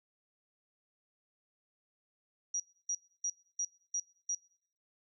sine tone bursts, 5760 Hz, F#8, 47 cents flat, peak -31 dBFS, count 6, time 2.54-4.35 s, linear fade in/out 5 ms, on 60 ms, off 290 ms, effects noise-tail reverb RT60 0.7 s tail -26 dB re dry

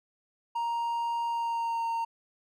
triangle tone with pitch glide, 935 to 920 Hz, A#5 to A#5, +5 to -23 cents, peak -26 dBFS, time 0.55-2.05 s, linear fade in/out 10 ms, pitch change -28 cents, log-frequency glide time 1.25-1.86 s, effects none

